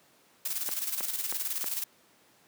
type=noise with tremolo; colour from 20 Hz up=blue; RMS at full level=-31 dBFS; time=0.45-1.84 s; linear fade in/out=5 ms; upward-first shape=square; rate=19 Hz; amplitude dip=55%
type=click train; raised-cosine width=0.5 ms; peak=-21 dBFS; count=4; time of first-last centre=0.69-1.642 s; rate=3.15 Hz
effects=pink hiss -62 dBFS RMS until 2.47 s + high-pass 200 Hz 12 dB/octave